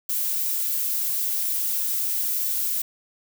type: noise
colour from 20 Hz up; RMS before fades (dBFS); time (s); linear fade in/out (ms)
violet; -25; 0.09-2.82; 5
effects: none